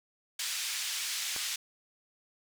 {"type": "band-pass noise", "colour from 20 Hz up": "white", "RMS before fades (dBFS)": -35, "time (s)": [0.39, 1.56], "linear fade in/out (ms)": 5, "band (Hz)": [2100, 6800], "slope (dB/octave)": 12}
{"type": "click", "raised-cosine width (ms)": 0.5, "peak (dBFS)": -25, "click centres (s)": 1.363}
{"effects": []}